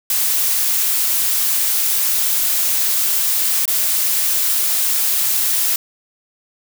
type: noise with dropouts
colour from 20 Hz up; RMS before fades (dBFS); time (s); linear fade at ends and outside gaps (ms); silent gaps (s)
blue; -17; 0.1-5.76; 2; 3.655-3.678
effects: none